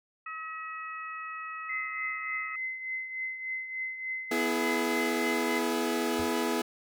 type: harmonic tone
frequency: 640 Hz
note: D#5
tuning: 49 cents sharp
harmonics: 2 / 3 / 4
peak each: -38 / -42 / -44 dBFS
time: 0.26-2.56 s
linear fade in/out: 5 ms
type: tone with tremolo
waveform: sine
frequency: 2052 Hz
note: C7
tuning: 34 cents flat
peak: -30 dBFS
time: 1.69-5.59 s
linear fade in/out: 5 ms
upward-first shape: triangle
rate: 3.4 Hz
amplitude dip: 65%
type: chord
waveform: sawtooth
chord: E major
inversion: second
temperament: equal with one note detuned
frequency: 246.9 / 329.6 / 422.6 Hz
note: B3 / E4 / G#4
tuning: 0 / 0 / +30 cents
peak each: -28 dBFS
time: 4.31-6.62 s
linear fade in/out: 5 ms
type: tone with exponential decay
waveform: 40% pulse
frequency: 86.4 Hz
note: F2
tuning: 18 cents flat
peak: -34 dBFS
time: 6.19-6.36 s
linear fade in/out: 5 ms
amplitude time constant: 35 ms
effects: none